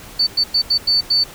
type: tone bursts at uneven times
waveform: sine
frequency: 4500 Hz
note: C#8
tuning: 25 cents sharp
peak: -12 dBFS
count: 6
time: 0.19-0.27 / 0.37-0.44 / 0.54-0.62 / 0.7-0.78 / 0.87-1.01 / 1.1-1.24 s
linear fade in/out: 10 ms
effects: pink hiss -38 dBFS RMS until 1.34 s